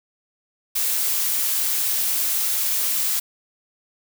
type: noise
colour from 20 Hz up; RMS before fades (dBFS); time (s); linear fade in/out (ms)
blue; -22; 0.75-3.2; 10
effects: none